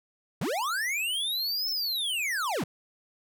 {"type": "linear two-way sweep", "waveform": "square", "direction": "up then down", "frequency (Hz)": [107.7, 5360, 107.7], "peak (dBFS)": -28, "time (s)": [0.41, 2.64], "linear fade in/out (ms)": 5, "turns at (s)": 1.7, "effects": []}